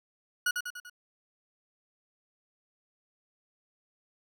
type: tone with echo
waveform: 40% pulse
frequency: 1457 Hz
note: F#6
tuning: 27 cents flat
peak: -24 dBFS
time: 0.46-0.51 s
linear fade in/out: 5 ms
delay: 97 ms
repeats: 4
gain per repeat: -5 dB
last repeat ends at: 0.898 s
effects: none